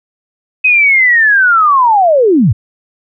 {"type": "linear sweep", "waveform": "sine", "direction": "down", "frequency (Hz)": [2546, 84], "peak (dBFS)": -5, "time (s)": [0.64, 2.53], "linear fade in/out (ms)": 10, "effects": []}